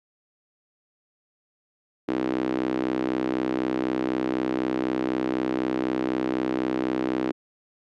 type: tone with high-pass filter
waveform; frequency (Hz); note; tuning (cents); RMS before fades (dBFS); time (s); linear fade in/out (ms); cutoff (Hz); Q
sawtooth; 64; C2; -38; -26; 2.08-7.32; 10; 310; 3.8
effects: low-pass 3000 Hz 12 dB/octave